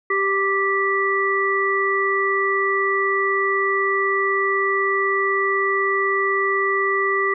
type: harmonic tone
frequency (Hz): 392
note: G4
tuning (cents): 0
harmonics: 1 / 3 / 5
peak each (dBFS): -22 / -22 / -21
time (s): 0.1-7.34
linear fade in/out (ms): 5
effects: none